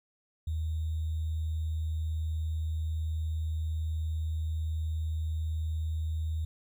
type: tone with sample-and-hold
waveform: sine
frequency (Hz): 79.4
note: D#2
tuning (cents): +36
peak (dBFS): -29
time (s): 0.47-6.45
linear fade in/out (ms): 5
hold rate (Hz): 3675
effects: none